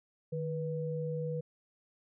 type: tone pair together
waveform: sine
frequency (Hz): 153.93 / 488.7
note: D#3 / B4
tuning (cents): -18 / -18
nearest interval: octave + minor sixth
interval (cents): 2000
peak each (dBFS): -35 / -36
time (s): 0.32-1.41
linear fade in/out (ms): 10
effects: none